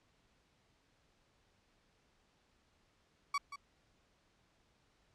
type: tone with echo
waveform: 35% pulse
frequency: 1134 Hz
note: C#6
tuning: 39 cents sharp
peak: -30 dBFS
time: 3.34-3.38 s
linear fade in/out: 5 ms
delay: 180 ms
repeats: 1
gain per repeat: -12 dB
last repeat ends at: 3.56 s
effects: pink hiss -73 dBFS RMS until 5.14 s + low-pass 6000 Hz 12 dB/octave